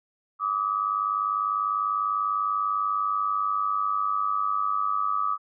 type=tone pair together; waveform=sine; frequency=1163 / 1263.1 Hz; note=D6 / D#6; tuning=-17 / +26 cents; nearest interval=minor second; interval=143 cents; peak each=-26 dBFS; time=0.39-5.38 s; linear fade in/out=50 ms; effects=none

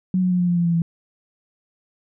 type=tone with pitch steps; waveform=sine; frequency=185 / 182.35 / 179.73 / 177.16 / 174.62 / 172.11 / 169.65 / 167.21 Hz; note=F#3 / F#3 / F3 / F3 / F3 / F3 / F3 / E3; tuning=0 / -25 / +50 / +25 / 0 / -25 / -50 / +25 cents; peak=-16 dBFS; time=0.14-0.82 s; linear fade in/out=2 ms; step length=85 ms; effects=none

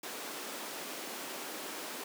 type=high-pass noise; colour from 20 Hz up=pink; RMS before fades=-42 dBFS; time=0.03-2.04 s; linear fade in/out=5 ms; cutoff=260 Hz; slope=24 dB/octave; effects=none

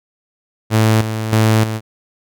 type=tone with tremolo; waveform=sawtooth; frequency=110 Hz; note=A2; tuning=in tune; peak=-6 dBFS; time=0.7-1.81 s; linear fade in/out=50 ms; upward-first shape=square; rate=1.6 Hz; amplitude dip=65%; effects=none

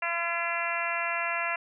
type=harmonic tone; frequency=340 Hz; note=F4; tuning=46 cents flat; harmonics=2 / 3 / 4 / 5 / 6 / 7 / 8; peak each=-35 / -35 / -35 / -35 / -35 / -35 / -35 dBFS; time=0.02-1.56 s; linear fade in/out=5 ms; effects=none

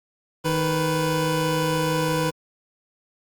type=tone pair together; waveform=25% pulse; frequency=156.59 / 496 Hz; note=D#3 / B4; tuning=+11 / +7 cents; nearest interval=octave + minor sixth; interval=1996 cents; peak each=-20 dBFS; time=0.44-2.31 s; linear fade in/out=20 ms; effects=Opus 48 kbps

